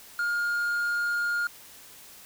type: tone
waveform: triangle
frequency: 1417 Hz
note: F6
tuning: 25 cents sharp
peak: -23 dBFS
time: 0.19-1.47 s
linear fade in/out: 2 ms
effects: white hiss -49 dBFS RMS until 2.25 s